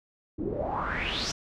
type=noise with low-pass filter sweep; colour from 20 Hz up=pink; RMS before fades=-31 dBFS; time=0.38-1.32 s; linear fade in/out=10 ms; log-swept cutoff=280 to 6000 Hz; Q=6; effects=none